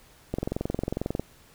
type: click train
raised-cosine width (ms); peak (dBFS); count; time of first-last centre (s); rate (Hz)
2; -14; 20; 0.34-1.196; 22.2
effects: pink hiss -56 dBFS RMS until 1.54 s